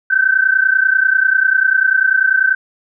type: tone pair together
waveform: sine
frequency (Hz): 1524 / 1554.2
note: G6 / G6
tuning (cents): -49 / -15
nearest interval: unison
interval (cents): 34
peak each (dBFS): -13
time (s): 0.1-2.55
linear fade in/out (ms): 10
effects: none